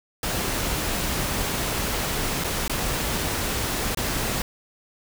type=noise with dropouts; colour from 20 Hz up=pink; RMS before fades=-26 dBFS; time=0.23-4.42 s; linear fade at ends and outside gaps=2 ms; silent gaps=2.439-2.443 / 2.68-2.696 / 3.948-3.972 s; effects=none